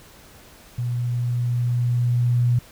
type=tone with level ramp; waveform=sine; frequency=121.4 Hz; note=B2; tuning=29 cents flat; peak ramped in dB=-22 to -15 dBFS; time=0.78-2.59 s; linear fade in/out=5 ms; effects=pink hiss -48 dBFS RMS until 2.71 s